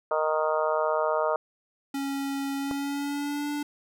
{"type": "harmonic tone", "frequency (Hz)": 155.56, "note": "D#3", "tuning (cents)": 0, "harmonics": [3, 4, 5, 6, 7, 8, 9], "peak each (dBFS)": [-30, -26, -36, -31, -35, -31, -38], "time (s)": [0.11, 1.36], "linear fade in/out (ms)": 2}
{"type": "tone with pitch glide", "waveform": "square", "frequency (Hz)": [276.1, 292.3], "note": ["C#4", "D4"], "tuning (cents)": [-7, -8], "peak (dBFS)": -29, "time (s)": [1.94, 3.63], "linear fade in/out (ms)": 5, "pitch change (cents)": 99, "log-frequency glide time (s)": [2.56, 3.5]}
{"type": "click", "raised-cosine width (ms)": 1, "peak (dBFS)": -20, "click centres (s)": 2.712}
{"effects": []}